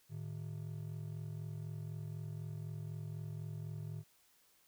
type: ring-modulated tone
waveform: triangle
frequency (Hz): 130.3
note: C3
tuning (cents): -7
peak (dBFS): -36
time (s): 0.09-4.04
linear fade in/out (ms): 50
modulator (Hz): 22
effects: white hiss -70 dBFS RMS until 4.67 s